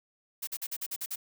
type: noise bursts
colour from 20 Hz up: blue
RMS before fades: -35 dBFS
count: 8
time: 0.42-1.159 s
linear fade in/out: 10 ms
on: 53 ms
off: 45 ms
effects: none